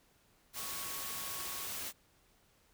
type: tone in noise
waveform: sine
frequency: 1108 Hz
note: C#6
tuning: 1 cent flat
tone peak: -50 dBFS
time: 0.54-1.68 s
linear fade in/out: 50 ms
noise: white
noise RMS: -41 dBFS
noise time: 0.53-1.93 s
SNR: -12 dB
effects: pink hiss -69 dBFS RMS until 2.73 s